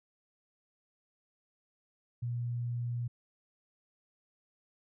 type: tone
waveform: sine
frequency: 120 Hz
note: B2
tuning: 49 cents flat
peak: -32 dBFS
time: 2.22-3.08 s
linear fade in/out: 10 ms
effects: none